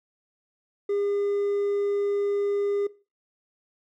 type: tone with hard clipping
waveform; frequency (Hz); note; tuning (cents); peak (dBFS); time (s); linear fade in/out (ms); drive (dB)
triangle; 405; G#4; -43; -24; 0.89-2.87; 5; 5
effects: noise-tail reverb RT60 0.3 s tail -17 dB re dry